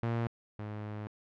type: tone pair in turn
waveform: sawtooth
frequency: 116.3 / 105.54 Hz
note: A#2 / G#2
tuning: -4 / +28 cents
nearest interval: major second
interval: 168 cents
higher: first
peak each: -26 / -34 dBFS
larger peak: first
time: 0.03-0.27 / 0.59-1.07 s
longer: second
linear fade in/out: 0 ms
effects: low-pass 2000 Hz 12 dB/octave